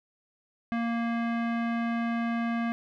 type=tone with low-pass filter; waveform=square; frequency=232.6 Hz; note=A#3; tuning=4 cents flat; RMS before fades=-29 dBFS; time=0.72-2.72 s; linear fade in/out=0 ms; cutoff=2000 Hz; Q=1.6; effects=none